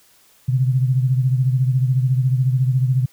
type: beating tone pair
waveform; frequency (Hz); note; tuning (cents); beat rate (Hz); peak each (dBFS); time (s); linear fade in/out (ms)
sine; 127.5 / 141.5; C3 / C#3; -44 / +36; 14; -15 / -22; 0.48-3.06; 10
effects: white hiss -54 dBFS RMS until 3.12 s